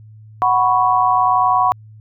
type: chord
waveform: sine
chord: F# suspended fourth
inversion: none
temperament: equal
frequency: 740 / 987.8 / 1108.7 Hz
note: F#5 / B5 / C#6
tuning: 0 / 0 / 0 cents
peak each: -16 dBFS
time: 0.42-1.72 s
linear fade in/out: 0 ms
effects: added 108 Hz sine -38 dBFS peak until 2 s